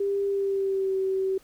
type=tone with pitch glide; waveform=sine; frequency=398.4 to 382.2 Hz; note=G4 to G4; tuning=+28 to -44 cents; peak=-23 dBFS; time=0-1.38 s; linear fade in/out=5 ms; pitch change=-72 cents; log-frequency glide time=0.26-0.96 s; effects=pink hiss -58 dBFS RMS until 1.43 s